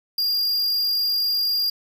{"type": "tone", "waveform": "square", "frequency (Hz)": 4808, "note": "D8", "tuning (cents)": 40, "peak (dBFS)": -20, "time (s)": [0.18, 1.7], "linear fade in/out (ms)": 5, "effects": ["8-bit"]}